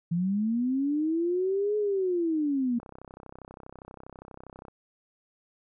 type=linear two-way sweep; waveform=sine; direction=up then down; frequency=164.81 to 425 to 231 Hz; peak=-24 dBFS; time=0.11-2.79 s; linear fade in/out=10 ms; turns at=1.77 s
type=click train; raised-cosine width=1 ms; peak=-30 dBFS; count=62; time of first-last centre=2.8-4.683 s; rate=32.4 Hz
effects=none